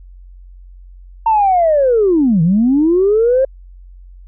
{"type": "linear two-way sweep", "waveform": "sine", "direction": "down then up", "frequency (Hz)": [917, 155.56, 542], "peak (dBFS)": -8, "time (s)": [1.26, 3.45], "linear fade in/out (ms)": 5, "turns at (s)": 2.42, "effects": ["tanh soft clip ceiling -4 dBFS", "added 45 Hz sine -35 dBFS peak until 4.27 s"]}